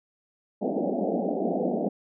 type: band-pass noise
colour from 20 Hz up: pink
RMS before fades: -27 dBFS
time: 0.61-1.89 s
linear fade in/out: 10 ms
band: 180 to 770 Hz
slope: 96 dB/octave
effects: none